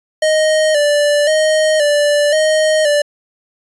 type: tone with vibrato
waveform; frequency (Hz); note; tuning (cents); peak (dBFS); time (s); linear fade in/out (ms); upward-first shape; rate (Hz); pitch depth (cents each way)
square; 604; D5; +48; -11; 0.22-3.02; 5; square; 0.95; 53
effects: resampled to 24000 Hz